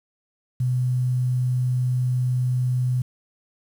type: tone with quantisation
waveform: sine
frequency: 125.8 Hz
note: B2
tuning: 32 cents sharp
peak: -19 dBFS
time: 0.6-3.02 s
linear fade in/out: 5 ms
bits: 8
effects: none